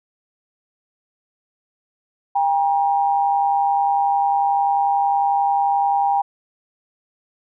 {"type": "tone pair together", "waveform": "sine", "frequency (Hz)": [799, 950.2], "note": ["G5", "A#5"], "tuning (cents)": [33, 33], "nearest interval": "minor third", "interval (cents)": 300, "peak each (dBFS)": [-16, -22], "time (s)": [2.35, 6.22], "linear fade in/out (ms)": 10, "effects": []}